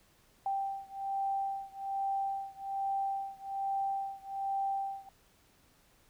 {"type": "beating tone pair", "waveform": "sine", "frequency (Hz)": [784, 785.2], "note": ["G5", "G5"], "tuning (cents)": [0, 3], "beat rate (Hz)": 1.2, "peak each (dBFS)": [-35, -36], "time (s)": [0.46, 5.09], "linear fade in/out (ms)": 2, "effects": ["pink hiss -66 dBFS RMS until 6.09 s"]}